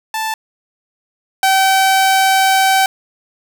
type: tone pair in turn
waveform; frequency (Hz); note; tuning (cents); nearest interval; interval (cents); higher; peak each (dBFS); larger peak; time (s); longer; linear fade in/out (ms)
sawtooth; 880 / 768.7; A5 / G5; 0 / -34; major second; 234; first; -14 / -6; second; 0.14-0.34 / 1.43-2.86; second; 2
effects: none